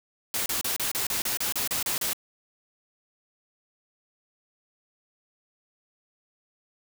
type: noise bursts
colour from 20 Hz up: white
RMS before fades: -28 dBFS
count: 12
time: 0.34-2.132 s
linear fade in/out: 2 ms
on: 120 ms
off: 32 ms
effects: none